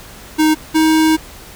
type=tone pair in turn; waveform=square; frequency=311.1 / 316 Hz; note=D#4 / D#4; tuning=0 / +27 cents; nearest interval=unison; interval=27 cents; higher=second; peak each=-10 dBFS; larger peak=neither; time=0.38-0.55 / 0.74-1.17 s; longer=second; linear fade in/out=20 ms; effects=added 50 Hz sine -43 dBFS peak until 1.55 s + pink hiss -37 dBFS RMS until 1.55 s